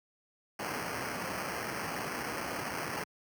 violet noise with sample-and-hold, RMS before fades -37 dBFS, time 0.59-3.04 s, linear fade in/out 5 ms, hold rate 3675 Hz, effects high-pass 100 Hz 12 dB/octave

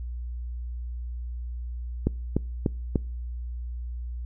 click train, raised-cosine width 3 ms, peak -9 dBFS, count 4, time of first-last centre 2.07-2.958 s, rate 3.38 Hz, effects noise-tail reverb RT60 0.4 s tail -26 dB re dry + added 60 Hz sine -31 dBFS peak until 4.25 s

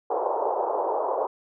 white band-pass noise, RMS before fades -26 dBFS, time 0.1-1.27 s, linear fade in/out 5 ms, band 390 to 960 Hz, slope 48 dB/octave, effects none

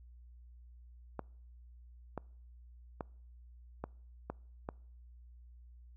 clicks, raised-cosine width 1 ms, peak -24 dBFS, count 6, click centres 1.193 / 2.177 / 3.008 / 3.84 / 4.3 / 4.689 s, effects noise-tail reverb RT60 0.6 s tail -26 dB re dry + added 60 Hz sine -53 dBFS peak until 5.96 s

